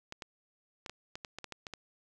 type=clicks; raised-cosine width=0.2 ms; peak=-24 dBFS; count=11; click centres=0.124 / 0.222 / 0.862 / 0.896 / 1.155 / 1.248 / 1.386 / 1.443 / 1.523 / 1.668 / 1.737 s; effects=none